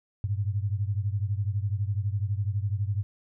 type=beating tone pair; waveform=sine; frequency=98 / 110 Hz; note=G2 / A2; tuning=0 / 0 cents; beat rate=12 Hz; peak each=-27 / -30 dBFS; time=0.24-3.03 s; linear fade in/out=0 ms; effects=none